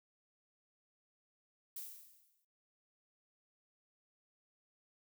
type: noise with exponential decay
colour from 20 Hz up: violet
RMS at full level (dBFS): -43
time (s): 1.76-2.45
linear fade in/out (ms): 5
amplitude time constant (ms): 150
effects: noise-tail reverb RT60 0.2 s tail -21 dB re dry